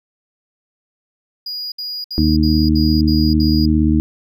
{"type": "tone bursts", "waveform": "triangle", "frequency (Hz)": 4889, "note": "D#8", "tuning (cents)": -31, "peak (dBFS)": -22, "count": 7, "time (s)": [1.46, 3.658], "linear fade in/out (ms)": 5, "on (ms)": 260, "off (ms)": 63}
{"type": "harmonic tone", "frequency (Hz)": 77.5, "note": "D#2", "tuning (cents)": -6, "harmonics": [1, 2, 3, 4], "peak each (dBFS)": [-16, -20, -16, -16], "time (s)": [2.18, 4], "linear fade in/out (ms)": 0}
{"effects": []}